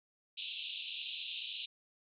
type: band-pass noise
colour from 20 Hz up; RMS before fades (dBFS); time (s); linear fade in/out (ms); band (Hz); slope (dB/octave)
pink; -43; 0.37-1.66; 10; 2600 to 3900; 96
effects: none